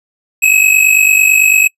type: tone pair together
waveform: square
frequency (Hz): 2535 / 2584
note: D#7 / E7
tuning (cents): +32 / -35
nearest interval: unison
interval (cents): 33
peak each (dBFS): -10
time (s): 0.42-1.68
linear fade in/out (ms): 10
effects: noise-tail reverb RT60 0.1 s tail -26 dB re dry + resampled to 32000 Hz